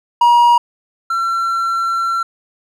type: tone pair in turn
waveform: triangle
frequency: 954 / 1355.4 Hz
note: A#5 / E6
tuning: +40 / +48 cents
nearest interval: tritone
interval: 608 cents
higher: second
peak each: -5 / -13 dBFS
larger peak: first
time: 0.21-0.58 / 1.1-2.23 s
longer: second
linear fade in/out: 5 ms
effects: none